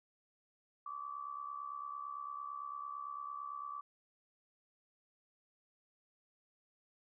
sine tone with amplitude modulation, 1153 Hz, D6, 32 cents flat, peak -38 dBFS, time 0.86-3.81 s, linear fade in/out 5 ms, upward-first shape sine, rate 68.9 Hz, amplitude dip 75%, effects none

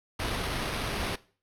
pink noise with sample-and-hold, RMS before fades -32 dBFS, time 0.19-1.16 s, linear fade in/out 10 ms, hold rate 7350 Hz, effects noise-tail reverb RT60 0.4 s tail -19 dB re dry + low-pass 12000 Hz 12 dB/octave

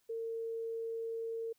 sine tone, 455.1 Hz, A#4, 42 cents flat, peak -36 dBFS, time 0.09-1.53 s, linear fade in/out 10 ms, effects white hiss -75 dBFS RMS until 1.58 s

